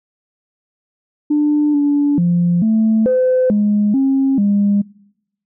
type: tone with pitch steps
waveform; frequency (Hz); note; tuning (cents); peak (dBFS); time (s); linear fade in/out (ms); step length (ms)
sine; 297 / 288.4 / 173.8 / 220.5 / 511 / 207.7 / 270 / 202.7; D4 / D4 / F3 / A3 / C5 / G#3 / C#4 / G#3; +20 / -31 / -8 / +4 / -41 / 0 / -45 / -42; -10; 1.3-4.82; 10; 440
effects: noise-tail reverb RT60 0.9 s tail -25 dB re dry + tanh soft clip ceiling -7 dBFS